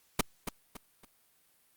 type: noise with echo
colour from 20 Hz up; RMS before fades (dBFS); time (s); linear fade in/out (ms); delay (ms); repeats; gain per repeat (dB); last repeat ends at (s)
pink; -25; 0.19-0.21; 5; 280; 3; -9; 1.05
effects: white hiss -68 dBFS RMS until 1.76 s + Opus 48 kbps